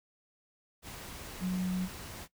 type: tone in noise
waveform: sine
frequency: 183.9 Hz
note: F#3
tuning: 10 cents flat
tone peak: -29 dBFS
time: 1.4-1.89 s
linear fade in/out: 50 ms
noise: pink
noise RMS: -45 dBFS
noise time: 0.82-2.28 s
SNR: +13 dB
effects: noise-tail reverb RT60 0.1 s tail -17 dB re dry